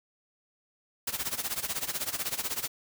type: noise with tremolo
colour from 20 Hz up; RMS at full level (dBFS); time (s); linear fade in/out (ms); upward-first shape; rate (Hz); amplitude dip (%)
white; -30; 1.07-2.68; 5; sine; 16; 85
effects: none